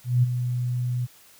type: tone with ADSR envelope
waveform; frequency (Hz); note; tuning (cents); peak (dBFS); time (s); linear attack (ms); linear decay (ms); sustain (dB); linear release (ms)
sine; 123.47; B2; 0; -14; 0.04-1.07; 190; 22; -9; 28
effects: white hiss -53 dBFS RMS until 1.39 s